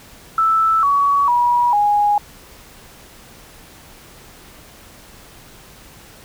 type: tone with pitch steps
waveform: sine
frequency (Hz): 1318.5 / 1128.1 / 965.2 / 825.8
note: E6 / C#6 / B5 / G#5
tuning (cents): 0 / +30 / -40 / -10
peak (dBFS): -12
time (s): 0.38-2.18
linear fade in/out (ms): 2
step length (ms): 450
effects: pink hiss -43 dBFS RMS until 6.24 s